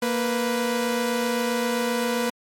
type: tone pair together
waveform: sawtooth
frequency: 233.3 / 494.3 Hz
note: A#3 / B4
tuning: +2 / +1 cents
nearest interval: octave + minor second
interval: 1299 cents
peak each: -21 dBFS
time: 0.02-2.3 s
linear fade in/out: 5 ms
effects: MP3 64 kbps